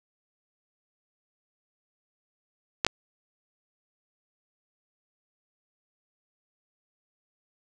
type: clicks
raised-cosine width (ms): 0.2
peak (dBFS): -5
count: 2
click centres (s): 2.848 / 2.866
effects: none